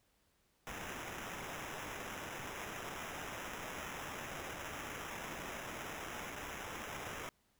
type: noise with sample-and-hold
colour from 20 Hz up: white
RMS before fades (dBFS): -45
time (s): 0.67-7.29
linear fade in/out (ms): 0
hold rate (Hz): 4410
effects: pink hiss -75 dBFS RMS until 7.59 s